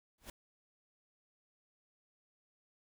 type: noise with exponential growth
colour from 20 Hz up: pink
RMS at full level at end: -43 dBFS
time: 0.18-0.3 s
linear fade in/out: 2 ms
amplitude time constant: 26 ms
effects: none